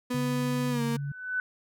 35% pulse tone with pitch glide, 248.1 to 232.8 Hz, B3 to A#3, +8 to -2 cents, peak -26 dBFS, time 0.1-0.97 s, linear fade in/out 10 ms, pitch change -110 cents, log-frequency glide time 0.7-0.82 s
sine tone, 141.6 Hz, C#3, 37 cents sharp, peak -30 dBFS, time 0.14-1.12 s, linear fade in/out 5 ms
sine tone with exponential growth, 1500 Hz, F#6, 23 cents sharp, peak -24 dBFS, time 0.84-1.4 s, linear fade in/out 1 ms, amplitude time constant 120 ms
effects none

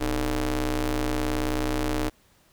sawtooth ring-modulated tone, 138.59 Hz, C#3, in tune, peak -17 dBFS, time 0-2.1 s, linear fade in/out 20 ms, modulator 168 Hz, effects pink hiss -61 dBFS RMS until 2.52 s

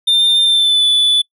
triangle tone with pitch glide, 3603 to 3474 Hz, A7 to A7, +40 to -23 cents, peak -8 dBFS, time 0.07-1.22 s, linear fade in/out 10 ms, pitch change -63 cents, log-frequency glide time 0.42-0.85 s, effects noise-tail reverb RT60 0.1 s tail -25 dB re dry

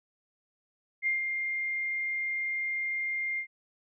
sine tone with ADSR envelope, 2111 Hz, C7, 15 cents sharp, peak -24 dBFS, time 1.02-3.47 s, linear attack 47 ms, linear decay 140 ms, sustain -5 dB, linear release 85 ms, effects none

